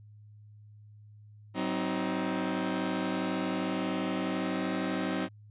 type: chord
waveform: sawtooth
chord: C diminished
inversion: second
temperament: just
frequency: 188.37 / 261.6 / 314 Hz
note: Gb3 / C4 / Eb4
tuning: +31 / 0 / +16 cents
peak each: -30 dBFS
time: 1.54-5.29 s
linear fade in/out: 50 ms
effects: added 105 Hz sine -50 dBFS peak until 5.5 s + resampled to 8000 Hz